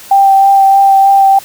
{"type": "tone with vibrato", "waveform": "sine", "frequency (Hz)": 784, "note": "G5", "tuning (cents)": 0, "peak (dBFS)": -3, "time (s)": [0.11, 1.39], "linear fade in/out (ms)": 5, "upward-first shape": "sine", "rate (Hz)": 3.2, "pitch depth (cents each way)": 12, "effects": ["white hiss -33 dBFS RMS until 1.44 s"]}